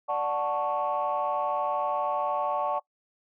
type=chord; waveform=sine; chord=D major seventh; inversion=none; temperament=equal; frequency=587.3 / 740 / 880 / 1108.7 Hz; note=D5 / F#5 / A5 / C#6; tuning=0 / 0 / 0 / 0 cents; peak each=-30 dBFS; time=0.08-2.8 s; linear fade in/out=20 ms; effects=noise-tail reverb RT60 0.1 s tail -22 dB re dry + tanh soft clip ceiling -18 dBFS